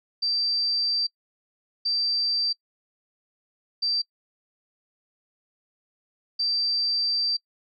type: tone bursts at uneven times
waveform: sine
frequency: 4682 Hz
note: D8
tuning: 6 cents flat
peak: -22 dBFS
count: 4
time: 0.22-1.07 / 1.85-2.53 / 3.82-4.02 / 6.39-7.37 s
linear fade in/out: 10 ms
effects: noise-tail reverb RT60 0.1 s tail -26 dB re dry